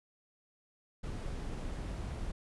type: noise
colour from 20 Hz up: brown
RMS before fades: -39 dBFS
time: 1.03-2.32 s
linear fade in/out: 10 ms
effects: resampled to 24000 Hz